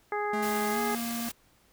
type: harmonic tone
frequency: 415.3 Hz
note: G#4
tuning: in tune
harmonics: 1 / 2 / 3 / 4 / 5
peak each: -32 / -32 / -36 / -39 / -39 dBFS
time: 0.12-0.95 s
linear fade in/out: 2 ms
type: tone with pitch glide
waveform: square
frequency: 215.5 to 233.7 Hz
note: A3 to A#3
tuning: -36 to +5 cents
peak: -33 dBFS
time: 0.33-1.29 s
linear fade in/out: 5 ms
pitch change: +141 cents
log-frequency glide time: 0.71-0.79 s
type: noise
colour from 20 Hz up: white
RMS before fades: -38 dBFS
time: 0.42-1.32 s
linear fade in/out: 10 ms
effects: pink hiss -64 dBFS RMS until 1.72 s